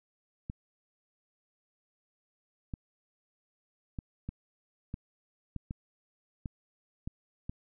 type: clicks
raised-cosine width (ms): 5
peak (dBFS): -24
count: 10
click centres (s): 0.499 / 2.738 / 3.988 / 4.29 / 4.941 / 5.563 / 5.709 / 6.458 / 7.075 / 7.495
effects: none